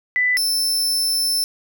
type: tone pair in turn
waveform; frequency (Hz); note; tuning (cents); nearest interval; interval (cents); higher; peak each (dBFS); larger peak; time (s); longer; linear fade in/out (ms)
sine / sawtooth; 1992 / 5301; B6 / E8; +14 / +9; octave + perfect fourth; 1695; second; -15; neither; 0.16-0.37 / 0.37-1.44; second; 0
effects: none